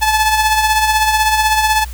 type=tone with tremolo; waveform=sawtooth; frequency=866 Hz; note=A5; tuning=28 cents flat; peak=-5 dBFS; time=0.01-1.85 s; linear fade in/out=20 ms; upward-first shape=triangle; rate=16 Hz; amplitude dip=55%; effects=added 60 Hz sine -25 dBFS peak until 1.93 s + white hiss -39 dBFS RMS until 1.93 s